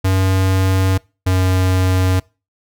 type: tone pair in turn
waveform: square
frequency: 94.7 / 92.91 Hz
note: F#2 / F#2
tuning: +41 / +8 cents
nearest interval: unison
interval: 33 cents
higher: first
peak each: -13 dBFS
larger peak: neither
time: 0.04-0.98 / 1.26-2.2 s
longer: neither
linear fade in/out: 10 ms
effects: noise-tail reverb RT60 0.3 s tail -24 dB re dry